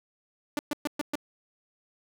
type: tone bursts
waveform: sawtooth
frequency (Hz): 294.4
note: D4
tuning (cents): +4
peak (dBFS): -23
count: 5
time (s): 0.57-1.155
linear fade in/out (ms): 2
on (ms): 21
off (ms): 120
effects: none